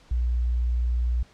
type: tone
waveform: sine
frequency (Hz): 60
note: B1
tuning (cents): -49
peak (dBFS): -21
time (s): 0.11-1.23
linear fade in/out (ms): 5
effects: pink hiss -56 dBFS RMS until 1.33 s + low-pass 6000 Hz 12 dB/octave